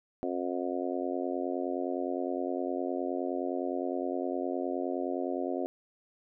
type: harmonic tone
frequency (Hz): 89.7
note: F2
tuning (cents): +47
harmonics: 3 / 4 / 5 / 6 / 7 / 8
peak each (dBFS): -35 / -35 / -40 / -39 / -38 / -40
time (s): 0.23-5.66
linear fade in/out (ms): 0
effects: none